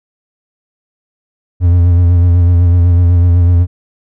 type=tone with vibrato; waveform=triangle; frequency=87.31 Hz; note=F2; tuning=in tune; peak=-3 dBFS; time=1.6-3.67 s; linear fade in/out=50 ms; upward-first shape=sine; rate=8 Hz; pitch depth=40 cents each way; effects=none